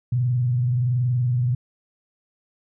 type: tone with frequency modulation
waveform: sine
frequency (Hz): 123.47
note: B2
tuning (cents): 0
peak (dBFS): -18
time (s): 0.12-1.55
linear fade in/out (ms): 5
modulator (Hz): 21.2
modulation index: 0.34
effects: none